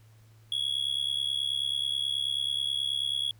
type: tone with amplitude modulation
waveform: triangle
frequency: 3344 Hz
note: G#7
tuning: 11 cents sharp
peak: -22 dBFS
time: 0.52-3.31 s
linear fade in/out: 2 ms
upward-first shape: sine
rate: 69.3 Hz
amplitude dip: 90%
effects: added 110 Hz sine -54 dBFS peak until 3.39 s + pink hiss -65 dBFS RMS until 3.39 s